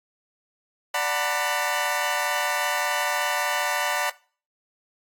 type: chord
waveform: 20% pulse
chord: B minor seventh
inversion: first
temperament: equal with one note detuned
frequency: 587.3 / 740 / 902.7 / 987.8 Hz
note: D5 / F#5 / A5 / B5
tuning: 0 / 0 / +44 / 0 cents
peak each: -24 dBFS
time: 0.94-4.1 s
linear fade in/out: 5 ms
effects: noise-tail reverb RT60 0.4 s tail -20 dB re dry + AAC 64 kbps